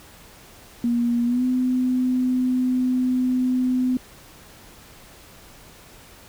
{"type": "tone with pitch glide", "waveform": "sine", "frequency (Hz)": [237.9, 253.5], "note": ["A#3", "B3"], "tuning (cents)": [35, 45], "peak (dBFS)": -18, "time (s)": [0.84, 3.97], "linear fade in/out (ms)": 2, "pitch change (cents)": 110, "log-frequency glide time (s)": [1.25, 1.44], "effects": ["pink hiss -47 dBFS RMS until 6.28 s"]}